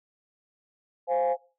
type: chord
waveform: sine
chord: F minor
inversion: second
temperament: equal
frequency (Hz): 523.3 / 698.5 / 830.6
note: C5 / F5 / Ab5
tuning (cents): 0 / 0 / 0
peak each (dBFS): -24 / -27 / -27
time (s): 1.07-1.37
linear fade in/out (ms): 50
effects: noise-tail reverb RT60 0.3 s tail -18 dB re dry + tanh soft clip ceiling -17 dBFS